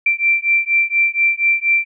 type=beating tone pair; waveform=sine; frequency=2349 / 2353.2 Hz; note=D7 / D7; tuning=0 / +3 cents; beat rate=4.2 Hz; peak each=-16 dBFS; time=0.06-1.85 s; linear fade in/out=5 ms; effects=none